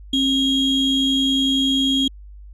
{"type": "ring-modulated tone", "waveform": "triangle", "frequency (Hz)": 1769, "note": "A6", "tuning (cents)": 9, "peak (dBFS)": -11, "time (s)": [0.13, 2.08], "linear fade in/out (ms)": 5, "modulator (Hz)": 1500, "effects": ["added 50 Hz sine -37 dBFS peak until 2.53 s", "resampled to 32000 Hz"]}